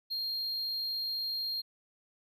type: tone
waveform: triangle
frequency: 4218 Hz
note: C8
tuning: 13 cents sharp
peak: -31 dBFS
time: 0.1-1.62 s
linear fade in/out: 20 ms
effects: none